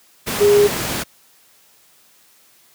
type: tone in noise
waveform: sine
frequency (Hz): 410.5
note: G#4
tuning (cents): -20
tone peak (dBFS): -9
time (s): 0.4-0.68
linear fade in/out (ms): 20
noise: pink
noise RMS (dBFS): -22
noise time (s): 0.26-1.04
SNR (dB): +10
effects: white hiss -53 dBFS RMS until 2.74 s + high-pass 100 Hz 12 dB/octave